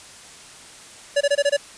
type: tone bursts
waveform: square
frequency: 571 Hz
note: D5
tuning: 49 cents flat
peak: -16 dBFS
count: 6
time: 1.16-1.569 s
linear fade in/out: 10 ms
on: 49 ms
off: 23 ms
effects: white hiss -43 dBFS RMS until 1.77 s + resampled to 22050 Hz